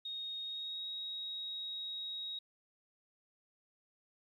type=tone with pitch glide; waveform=sine; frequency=3729 to 3788 Hz; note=A#7 to A#7; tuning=0 to +27 cents; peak=-39 dBFS; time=0.05-2.39 s; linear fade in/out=5 ms; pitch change=+27 cents; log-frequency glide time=0.42-0.87 s; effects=12-bit